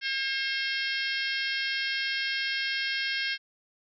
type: harmonic tone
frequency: 537 Hz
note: C5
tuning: 45 cents sharp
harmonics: 3 / 4 / 5 / 6 / 7 / 8 / 9 / 10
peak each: -32 / -34 / -37 / -35 / -41 / -38 / -40 / -39 dBFS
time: 0.01-3.38 s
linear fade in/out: 50 ms
effects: none